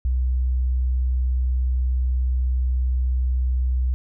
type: tone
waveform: sine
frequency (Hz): 63.1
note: B1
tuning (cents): +38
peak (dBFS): -18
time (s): 0.05-3.94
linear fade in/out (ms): 0
effects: none